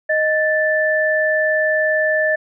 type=tone pair together; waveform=sine; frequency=622.3 / 1760.1 Hz; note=D#5 / A6; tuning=0 / 0 cents; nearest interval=octave + tritone; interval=1800 cents; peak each=-17 dBFS; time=0.09-2.36 s; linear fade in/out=10 ms; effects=none